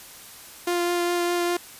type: tone with vibrato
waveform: sawtooth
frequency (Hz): 349.2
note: F4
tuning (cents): 0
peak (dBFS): -18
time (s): 0.67-1.57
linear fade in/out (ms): 5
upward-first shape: triangle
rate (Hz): 4.9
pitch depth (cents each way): 12
effects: white hiss -44 dBFS RMS until 1.79 s + resampled to 32000 Hz